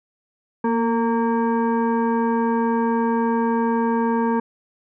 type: tone with frequency modulation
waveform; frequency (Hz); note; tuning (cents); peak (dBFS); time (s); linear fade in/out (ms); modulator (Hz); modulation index
sine; 233.1; A#3; 0; -17; 0.64-4.4; 5; 689; 1.1
effects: none